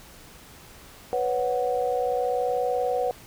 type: chord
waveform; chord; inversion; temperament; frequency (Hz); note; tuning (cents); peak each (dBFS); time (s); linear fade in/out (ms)
sine; B suspended second; none; equal; 493.9 / 554.4 / 740; B4 / C#5 / F#5; 0 / 0 / 0; -25 / -30 / -27; 1.13-3.11; 0
effects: pink hiss -48 dBFS RMS until 3.26 s